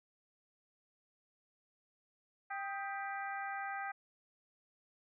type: harmonic tone with a mistuned harmonic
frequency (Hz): 394.9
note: G4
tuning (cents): +13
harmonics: 2 / 3 / 4 / 5 / 6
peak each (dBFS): -41 / -46 / -44 / -47 / -54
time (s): 2.5-3.92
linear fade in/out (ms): 10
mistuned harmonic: 3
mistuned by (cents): +92
effects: none